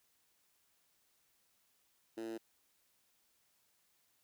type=tone with high-pass filter; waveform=10% pulse; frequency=112.8 Hz; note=A2; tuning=44 cents sharp; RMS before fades=-43 dBFS; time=2.17-2.38 s; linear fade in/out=10 ms; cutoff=310 Hz; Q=5.7; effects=white hiss -75 dBFS RMS until 4.23 s